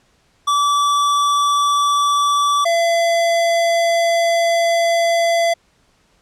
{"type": "tone pair in turn", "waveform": "square", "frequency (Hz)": [1155, 676.3], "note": ["D6", "E5"], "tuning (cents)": [-29, 44], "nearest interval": "major sixth", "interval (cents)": 927, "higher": "first", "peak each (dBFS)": -14, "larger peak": "neither", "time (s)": [[0.47, 2.65], [2.65, 5.54]], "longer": "second", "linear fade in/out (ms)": 10, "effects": ["pink hiss -58 dBFS RMS until 6.21 s", "low-pass 8000 Hz 12 dB/octave"]}